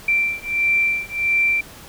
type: beating tone pair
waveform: sine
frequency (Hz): 2349 / 2350.5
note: D7 / D7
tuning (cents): 0 / +1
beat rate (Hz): 1.5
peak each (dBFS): -20 / -20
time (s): 0.08-1.61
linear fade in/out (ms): 5
effects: pink hiss -41 dBFS RMS until 1.88 s